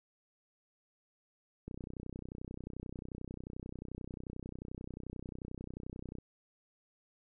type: click train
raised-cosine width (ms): 3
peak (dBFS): -30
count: 142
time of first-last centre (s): 1.68-6.185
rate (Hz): 31.3
effects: none